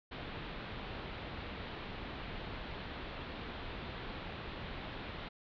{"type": "low-pass noise", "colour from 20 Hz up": "pink", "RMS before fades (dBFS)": -44, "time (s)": [0.11, 5.29], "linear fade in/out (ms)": 10, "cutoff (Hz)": 4000, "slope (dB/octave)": 48, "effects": []}